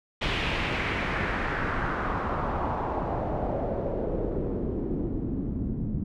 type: noise with low-pass filter sweep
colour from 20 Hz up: pink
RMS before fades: -29 dBFS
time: 0.21-6.04 s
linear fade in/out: 10 ms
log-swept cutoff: 3100 to 200 Hz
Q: 2.2
effects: none